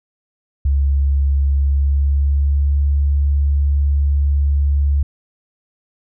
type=tone with pitch glide; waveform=sine; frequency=69.5 to 71 Hz; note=C#2 to C#2; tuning=+5 to +42 cents; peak=-12 dBFS; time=0.65-5.03 s; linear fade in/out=5 ms; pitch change=+37 cents; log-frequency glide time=1.58-2.76 s; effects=none